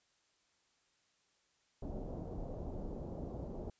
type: low-pass noise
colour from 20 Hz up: pink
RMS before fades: -43 dBFS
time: 1.82-3.7 s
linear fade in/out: 2 ms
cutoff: 660 Hz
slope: 24 dB/octave
effects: white hiss -75 dBFS RMS until 3.79 s + resampled to 16000 Hz